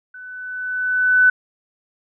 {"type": "tone with level ramp", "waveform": "sine", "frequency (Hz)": 1500, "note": "F#6", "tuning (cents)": 23, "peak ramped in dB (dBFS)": [-35, -8], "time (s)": [0.14, 1.3], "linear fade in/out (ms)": 5, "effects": []}